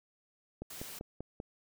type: click train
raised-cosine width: 2 ms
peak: -27 dBFS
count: 5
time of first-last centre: 0.62-1.401 s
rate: 5.12 Hz
type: noise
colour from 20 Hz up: white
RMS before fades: -46 dBFS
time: 0.7-0.99 s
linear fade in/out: 5 ms
effects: none